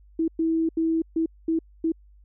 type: tone bursts at uneven times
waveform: sine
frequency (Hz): 325.4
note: E4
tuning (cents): -22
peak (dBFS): -20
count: 6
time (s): 0.19-0.28 / 0.39-0.69 / 0.77-1.02 / 1.16-1.26 / 1.48-1.59 / 1.84-1.92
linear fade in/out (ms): 5
effects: added 50 Hz sine -50 dBFS peak until 2.24 s